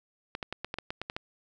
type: clicks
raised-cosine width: 0.3 ms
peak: -18 dBFS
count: 10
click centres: 0.351 / 0.428 / 0.526 / 0.646 / 0.741 / 0.786 / 0.905 / 1.016 / 1.099 / 1.165 s
effects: none